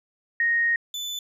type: tone pair in turn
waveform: sine / 35% pulse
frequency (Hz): 1864.7 / 3502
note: A#6 / A7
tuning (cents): 0 / -9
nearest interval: major seventh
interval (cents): 1091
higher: second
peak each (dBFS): -19 / -27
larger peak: first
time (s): 0.4-0.76 / 0.94-1.19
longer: first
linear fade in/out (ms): 2
effects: resampled to 32000 Hz